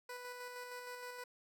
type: tone with tremolo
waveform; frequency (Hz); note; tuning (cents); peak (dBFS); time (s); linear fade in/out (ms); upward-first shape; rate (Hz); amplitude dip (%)
15% pulse; 493.9; B4; 0; -38; 0.09-1.24; 5; square; 6.4; 30
effects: none